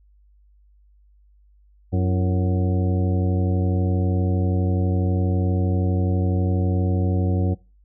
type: harmonic tone with a mistuned harmonic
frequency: 92.3 Hz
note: F#2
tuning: 4 cents flat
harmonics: 1 / 2 / 3 / 4 / 5 / 6 / 8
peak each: -19 / -25 / -29 / -31 / -33 / -35 / -37 dBFS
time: 1.92-7.55 s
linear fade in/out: 20 ms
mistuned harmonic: 4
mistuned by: -100 cents
effects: noise-tail reverb RT60 0.3 s tail -22 dB re dry + added 50 Hz sine -52 dBFS peak until 7.84 s